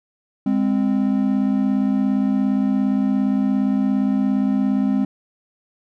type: tone pair together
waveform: triangle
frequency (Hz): 204.3 / 261.6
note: G#3 / C4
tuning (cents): -28 / 0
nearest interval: major third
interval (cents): 428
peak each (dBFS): -17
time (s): 0.46-5.05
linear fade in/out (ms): 5
effects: none